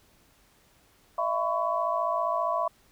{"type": "tone cluster", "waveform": "sine", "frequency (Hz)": [620, 675, 1007, 1120], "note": ["D#5", "E5", "B5", "C#6"], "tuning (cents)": [-6, 41, 33, 18], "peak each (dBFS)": [-33, -29, -30, -30], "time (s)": [1.18, 2.68], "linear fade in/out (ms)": 5, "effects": ["pink hiss -62 dBFS RMS until 2.91 s"]}